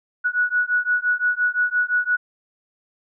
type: beating tone pair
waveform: sine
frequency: 1465 / 1470.8 Hz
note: F#6 / F#6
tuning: -18 / -11 cents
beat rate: 5.8 Hz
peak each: -21 / -21 dBFS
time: 0.24-2.17 s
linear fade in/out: 20 ms
effects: none